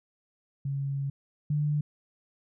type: tone pair in turn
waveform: sine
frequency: 138.59 / 148.34 Hz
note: C#3 / D3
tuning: 0 / +18 cents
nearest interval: minor second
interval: 118 cents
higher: second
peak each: -28 / -24 dBFS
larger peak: second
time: 0.65-1.1 / 1.5-1.81 s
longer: first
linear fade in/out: 5 ms
effects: none